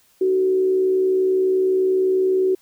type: tone with frequency modulation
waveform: sine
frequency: 375.6 Hz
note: F#4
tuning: 26 cents sharp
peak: -15 dBFS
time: 0.21-2.55 s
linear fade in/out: 5 ms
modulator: 68.4 Hz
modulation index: 0.29
effects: white hiss -58 dBFS RMS until 2.61 s